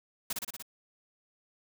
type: noise with echo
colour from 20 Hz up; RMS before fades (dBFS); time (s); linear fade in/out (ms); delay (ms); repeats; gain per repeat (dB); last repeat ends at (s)
white; -33; 0.3-0.33; 5; 59; 5; -2; 0.625
effects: none